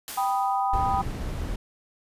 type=noise with exponential decay; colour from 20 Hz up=white; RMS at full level=-34 dBFS; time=0.08-0.96 s; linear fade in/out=0 ms; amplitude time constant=190 ms
type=chord; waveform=sine; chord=G augmented; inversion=none; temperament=equal; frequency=784 / 987.8 / 1244.5 Hz; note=G5 / B5 / D#6; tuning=0 / 0 / 0 cents; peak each=-24 / -28 / -30 dBFS; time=0.17-1.02 s; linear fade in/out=10 ms
type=noise; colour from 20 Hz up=brown; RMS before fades=-30 dBFS; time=0.73-1.56 s; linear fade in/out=5 ms
effects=resampled to 32000 Hz